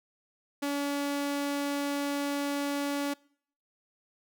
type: tone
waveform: sawtooth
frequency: 284.5 Hz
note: C#4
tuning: 45 cents sharp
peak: -25 dBFS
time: 0.62-3.14 s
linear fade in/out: 10 ms
effects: noise-tail reverb RT60 0.6 s tail -25 dB re dry